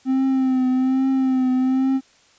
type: tone with vibrato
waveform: triangle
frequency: 260.8 Hz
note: C4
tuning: 5 cents flat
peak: -14 dBFS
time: 0.05-2.01 s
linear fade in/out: 50 ms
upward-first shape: triangle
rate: 1.2 Hz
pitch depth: 41 cents each way
effects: white hiss -55 dBFS RMS until 2.38 s + resampled to 16000 Hz